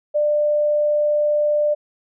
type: tone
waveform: sine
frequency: 595 Hz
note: D5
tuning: 22 cents sharp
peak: -15 dBFS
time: 0.14-1.75 s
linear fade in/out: 20 ms
effects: none